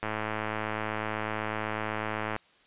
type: click train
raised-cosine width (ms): 0.5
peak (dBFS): -16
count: 253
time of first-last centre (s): 0.03-2.363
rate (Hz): 108
effects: white hiss -61 dBFS RMS until 2.66 s + resampled to 8000 Hz